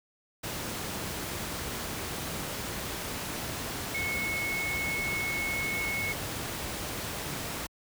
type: tone in noise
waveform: sine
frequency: 2193 Hz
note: C#7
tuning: 19 cents flat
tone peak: -30 dBFS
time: 3.94-6.13 s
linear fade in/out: 10 ms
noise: pink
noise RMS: -35 dBFS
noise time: 0.43-7.67 s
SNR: +2 dB
effects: high-pass 60 Hz 12 dB/octave